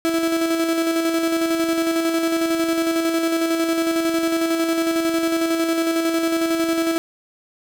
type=tone with tremolo; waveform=35% pulse; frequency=329.6 Hz; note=E4; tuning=in tune; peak=-15 dBFS; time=0.05-6.98 s; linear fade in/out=0 ms; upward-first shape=square; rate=11 Hz; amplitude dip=35%; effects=none